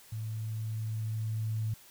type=tone with level ramp; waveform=sine; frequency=110 Hz; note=A2; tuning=in tune; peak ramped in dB=-34 to -29 dBFS; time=0.12-1.74 s; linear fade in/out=5 ms; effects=white hiss -56 dBFS RMS until 1.9 s